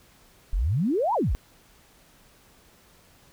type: exponential two-way sweep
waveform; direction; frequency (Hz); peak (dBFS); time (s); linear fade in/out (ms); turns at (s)
sine; up then down; 37.85 to 1016 to 37.85; -21; 0.53-1.35; 0; 1.14
effects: pink hiss -57 dBFS RMS until 3.32 s